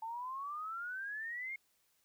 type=exponential sweep; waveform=sine; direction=up; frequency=880 to 2171 Hz; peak=-39 dBFS; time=0.02-1.56 s; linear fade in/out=5 ms; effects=white hiss -75 dBFS RMS until 2.04 s